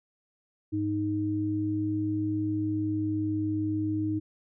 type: tone pair together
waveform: sine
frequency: 103.83 / 311.1 Hz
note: G#2 / D#4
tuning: 0 / 0 cents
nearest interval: octave + perfect fifth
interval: 1900 cents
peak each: -32 / -27 dBFS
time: 0.72-4.2 s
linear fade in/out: 20 ms
effects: none